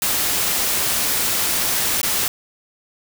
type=noise with dropouts; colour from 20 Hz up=white; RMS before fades=-20 dBFS; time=0.02-2.28 s; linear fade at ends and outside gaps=1 ms; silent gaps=2.015-2.031 s; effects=none